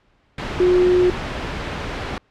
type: tone in noise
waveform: sine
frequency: 360.9 Hz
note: F#4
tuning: 43 cents flat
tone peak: -12 dBFS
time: 0.6-1.1 s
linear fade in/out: 2 ms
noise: pink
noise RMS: -26 dBFS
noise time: 0.38-2.18 s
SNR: +11 dB
effects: pink hiss -60 dBFS RMS until 2.3 s + low-pass 3000 Hz 12 dB/octave